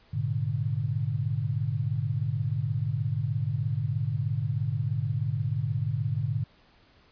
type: chord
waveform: sine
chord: G# diminished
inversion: none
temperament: equal with one note detuned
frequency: 103.83 / 120.51 / 146.83 Hz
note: G#2 / B2 / D3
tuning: 0 / -42 / 0 cents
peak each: -30 dBFS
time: 0.13-6.44 s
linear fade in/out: 10 ms
effects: pink hiss -60 dBFS RMS until 7.11 s + resampled to 11025 Hz